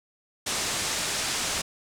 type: low-pass noise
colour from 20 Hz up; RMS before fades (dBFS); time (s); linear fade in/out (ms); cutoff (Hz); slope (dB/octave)
white; -29; 0.46-1.62; 10; 8400; 24
effects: none